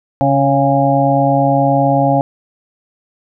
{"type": "harmonic tone with a mistuned harmonic", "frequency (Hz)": 138.59, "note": "C#3", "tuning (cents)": 0, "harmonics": [1, 2, 4, 5, 6], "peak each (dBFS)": [-16, -16, -16, -16, -16], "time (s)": [0.21, 2.21], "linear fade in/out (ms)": 0, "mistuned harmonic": 6, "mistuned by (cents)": -20, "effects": []}